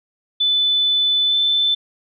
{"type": "tone with pitch glide", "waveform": "sine", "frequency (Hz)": [3500, 3526], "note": ["A7", "A7"], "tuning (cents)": [-10, 3], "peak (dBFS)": -14, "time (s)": [0.4, 1.75], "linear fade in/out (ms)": 10, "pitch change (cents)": 13, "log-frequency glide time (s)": [1.27, 1.35], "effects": []}